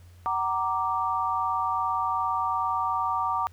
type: chord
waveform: sine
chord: Gb augmented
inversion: none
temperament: equal with one note detuned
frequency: 755.1 / 932.3 / 1174.7 Hz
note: Gb5 / Bb5 / D6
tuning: +35 / 0 / 0 cents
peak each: -31 / -28 / -27 dBFS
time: 0.26-3.47 s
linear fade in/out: 0 ms
effects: added 88 Hz sine -48 dBFS peak until 3.52 s + pink hiss -61 dBFS RMS until 3.52 s